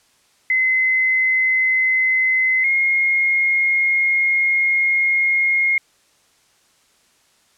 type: tone pair in turn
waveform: sine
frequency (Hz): 2047 / 2145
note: C7 / C7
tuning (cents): -38 / +42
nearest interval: minor second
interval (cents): 80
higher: second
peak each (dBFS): -14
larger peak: neither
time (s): 0.5-2.64 / 2.64-5.78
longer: second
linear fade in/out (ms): 2
effects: white hiss -58 dBFS RMS until 7.57 s + low-pass 9000 Hz 12 dB/octave